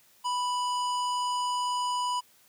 harmonic tone, 987.8 Hz, B5, in tune, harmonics 1 / 3 / 5 / 7 / 9, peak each -27 / -37 / -41 / -44 / -46 dBFS, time 0.24-2.21 s, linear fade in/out 20 ms, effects white hiss -61 dBFS RMS until 2.48 s + high-pass 60 Hz 12 dB/octave

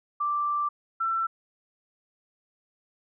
sine tone pair in turn, 1174.7 / 1341.4 Hz, D6 / E6, 0 / +30 cents, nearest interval major second, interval 230 cents, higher second, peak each -24 dBFS, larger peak neither, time 0.2-0.69 / 1-1.27 s, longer first, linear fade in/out 10 ms, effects none

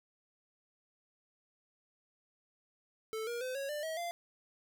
square tone with pitch steps, 440 / 474.3 / 511.3 / 551.2 / 594.2 / 640.5 / 690.4 Hz, A4 / A#4 / C5 / C#5 / D5 / E5 / F5, 0 / +30 / -40 / -10 / +20 / -50 / -20 cents, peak -37 dBFS, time 3.13-4.11 s, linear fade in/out 0 ms, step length 140 ms, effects none

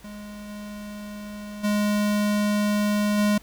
square tone with level steps, 207.7 Hz, G#3, in tune, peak -37 / -35 / -21 / -19 dBFS, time 0.04-3.38 s, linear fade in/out 5 ms, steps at 0.48 / 1.63 / 3.17 s, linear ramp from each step 20 ms, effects added 50 Hz sine -52 dBFS peak until 3.42 s + pink hiss -52 dBFS RMS until 3.42 s

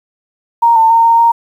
sine tone with pitch steps, 932 / 898 / 917 / 922 / 929 Hz, A#5 / A5 / A#5 / A#5 / A#5, -1 / +35 / -29 / -19 / -6 cents, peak -5 dBFS, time 0.62-1.32 s, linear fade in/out 10 ms, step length 140 ms, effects 7-bit

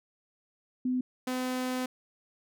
sine / sawtooth tone pair in turn, 253.1 / 254.4 Hz, B3 / C4, +43 / -48 cents, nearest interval unison, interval 9 cents, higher second, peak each -26 dBFS, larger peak neither, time 0.85-1.01 / 1.27-1.86 s, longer second, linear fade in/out 5 ms, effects none

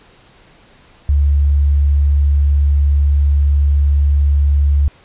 sine tone, 71.5 Hz, D2, 46 cents flat, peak -9 dBFS, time 1.09-4.88 s, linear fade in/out 0 ms, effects pink hiss -47 dBFS RMS until 5.04 s + resampled to 8000 Hz

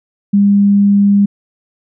sine tone, 201.4 Hz, G3, 47 cents sharp, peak -6 dBFS, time 0.33-1.26 s, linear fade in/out 10 ms, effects none

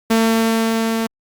sawtooth tone with level ramp, 225.4 Hz, A3, 42 cents sharp, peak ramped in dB -8 to -14 dBFS, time 0.1-1.07 s, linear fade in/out 10 ms, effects Opus 48 kbps

